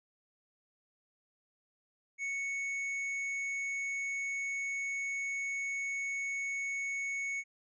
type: tone with hard clipping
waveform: sine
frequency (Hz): 2215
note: C#7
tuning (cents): -2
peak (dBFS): -35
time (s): 2.18-7.44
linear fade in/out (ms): 50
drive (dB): 6
effects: resampled to 16000 Hz